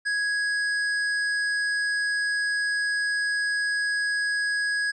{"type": "tone with hard clipping", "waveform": "sine", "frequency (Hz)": 1662, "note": "G#6", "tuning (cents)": 1, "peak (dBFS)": -25, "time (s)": [0.05, 4.92], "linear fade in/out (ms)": 20, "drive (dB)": 11, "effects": ["resampled to 24000 Hz"]}